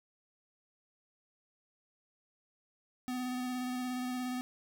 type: tone with vibrato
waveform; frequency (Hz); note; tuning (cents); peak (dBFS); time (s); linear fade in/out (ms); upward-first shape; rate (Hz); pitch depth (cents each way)
square; 251.2; B3; +30; -35; 3.08-4.41; 0; square; 17; 14
effects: 11-bit